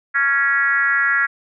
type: tone with frequency modulation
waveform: sine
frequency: 1661.2 Hz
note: G#6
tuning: in tune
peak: -14 dBFS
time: 0.14-1.27 s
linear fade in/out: 20 ms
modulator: 272 Hz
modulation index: 1.2
effects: none